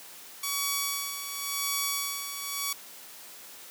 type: tone with tremolo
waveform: 5% pulse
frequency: 1130 Hz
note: C#6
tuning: 33 cents sharp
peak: -15 dBFS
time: 0.43-2.73 s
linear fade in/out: 5 ms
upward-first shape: sine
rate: 0.92 Hz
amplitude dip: 60%
effects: white hiss -47 dBFS RMS until 3.7 s + high-pass 200 Hz 12 dB/octave